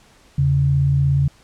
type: tone pair together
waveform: sine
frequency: 81.7 / 138.48 Hz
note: E2 / C#3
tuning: -15 / -1 cents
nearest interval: major sixth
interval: 914 cents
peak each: -22 / -14 dBFS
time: 0.38-1.28 s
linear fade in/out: 5 ms
effects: pink hiss -52 dBFS RMS until 1.43 s + low-pass 9000 Hz 12 dB/octave